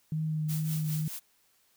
sine tone with vibrato, 155.56 Hz, D#3, in tune, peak -28 dBFS, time 0.12-1.08 s, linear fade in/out 2 ms, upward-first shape triangle, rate 2.2 Hz, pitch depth 21 cents each way
blue noise with tremolo, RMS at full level -38 dBFS, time 0.48-1.2 s, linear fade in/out 20 ms, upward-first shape triangle, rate 4.9 Hz, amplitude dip 75%
effects white hiss -68 dBFS RMS until 1.76 s

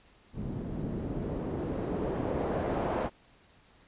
white noise with low-pass filter sweep, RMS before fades -33 dBFS, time 0.33-3.1 s, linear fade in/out 50 ms, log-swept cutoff 210 to 730 Hz, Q 1.1, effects pink hiss -61 dBFS RMS until 3.87 s + resampled to 8000 Hz

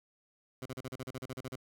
15% pulse tone bursts, 129.7 Hz, C3, 15 cents flat, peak -32 dBFS, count 13, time 0.62-1.558 s, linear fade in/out 2 ms, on 38 ms, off 37 ms, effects none

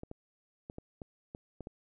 clicks, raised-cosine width 2 ms, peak -29 dBFS, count 8, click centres 0.034 / 0.114 / 0.699 / 0.784 / 1.018 / 1.349 / 1.607 / 1.671 s, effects none

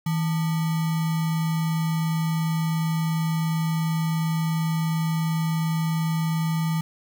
sine tone with sample-and-hold, 161.4 Hz, E3, 36 cents flat, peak -21 dBFS, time 0.06-6.81 s, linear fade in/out 5 ms, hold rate 1050 Hz, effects none

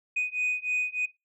sine beating tone pair, 2489 / 2492.3 Hz, D#7 / D#7, 0 / +2 cents, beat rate 3.3 Hz, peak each -28 dBFS, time 0.16-1.06 s, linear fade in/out 10 ms, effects noise-tail reverb RT60 0.2 s tail -18 dB re dry + tanh soft clip ceiling -22 dBFS

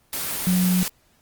sine tone in noise, 181.7 Hz, F#3, 31 cents flat, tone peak -17 dBFS, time 0.47-0.83 s, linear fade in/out 0 ms, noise white, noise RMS -27 dBFS, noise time 0.13-0.88 s, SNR +7 dB, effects pink hiss -61 dBFS RMS until 1.21 s + Opus 24 kbps

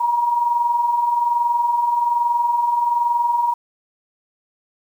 sine tone pair together, 932.3 / 953.5 Hz, A#5 / A#5, 0 / +39 cents, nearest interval unison, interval 39 cents, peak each -25 / -16 dBFS, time 0-3.54 s, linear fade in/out 10 ms, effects 8-bit

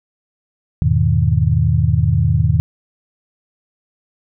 sine chord, E major seventh, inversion none, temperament equal, 82.41 / 103.83 / 123.47 / 155.56 Hz, E2 / G#2 / B2 / D#3, 0 / 0 / 0 / 0 cents, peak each -17 dBFS, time 0.82-2.6 s, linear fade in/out 0 ms, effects none

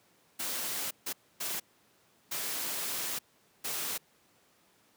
white noise bursts at uneven times, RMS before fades -35 dBFS, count 5, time 0.39-0.91 / 1.06-1.13 / 1.4-1.6 / 2.31-3.19 / 3.64-3.98 s, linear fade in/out 10 ms, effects pink hiss -66 dBFS RMS until 4.96 s + high-pass 150 Hz 12 dB/octave

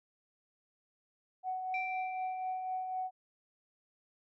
sine tone with tremolo, 745 Hz, F#5, 12 cents sharp, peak -32 dBFS, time 1.43-3.11 s, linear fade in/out 50 ms, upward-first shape triangle, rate 4 Hz, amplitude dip 45%
sine tone with exponential decay, 2349 Hz, D7, in tune, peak -33 dBFS, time 1.74-2.99 s, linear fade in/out 2 ms, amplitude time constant 270 ms
effects tanh soft clip ceiling -25 dBFS

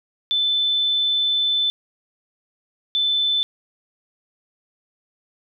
sine tone pair in turn, 3520 / 3520 Hz, A7 / A7, 0 / 0 cents, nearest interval unison, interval 0 cents, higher neither, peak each -17 dBFS, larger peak neither, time 0.31-1.7 / 2.95-3.43 s, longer first, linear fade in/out 0 ms, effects none

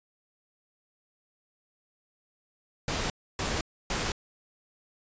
pink noise bursts, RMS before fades -30 dBFS, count 3, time 2.88-4.12 s, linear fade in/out 2 ms, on 220 ms, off 290 ms, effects resampled to 16000 Hz

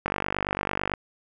click train, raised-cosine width 0.5 ms, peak -10 dBFS, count 44, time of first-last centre 0.06-0.938 s, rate 49 Hz, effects none

